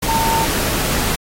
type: tone in noise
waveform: sine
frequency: 904 Hz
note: A5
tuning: 47 cents sharp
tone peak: -16 dBFS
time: 0.08-0.45 s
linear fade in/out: 10 ms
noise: pink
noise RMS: -20 dBFS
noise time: 0.02-1.16 s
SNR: +1 dB
effects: AAC 48 kbps